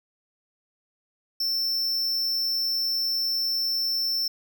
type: tone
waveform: square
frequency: 5370 Hz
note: E8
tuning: 31 cents sharp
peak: -24 dBFS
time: 1.4-4.28 s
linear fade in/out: 5 ms
effects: 11-bit